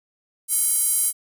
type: tone with high-pass filter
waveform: square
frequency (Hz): 441.2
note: A4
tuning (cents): +5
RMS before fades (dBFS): -21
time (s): 0.48-1.13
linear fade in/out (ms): 50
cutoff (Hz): 10000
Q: 3.2
effects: none